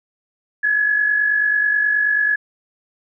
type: tone pair together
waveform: sine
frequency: 1649.7 / 1699 Hz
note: G#6 / G#6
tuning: -12 / +39 cents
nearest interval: minor second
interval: 51 cents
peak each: -23 / -15 dBFS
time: 0.63-2.36 s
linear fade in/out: 10 ms
effects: none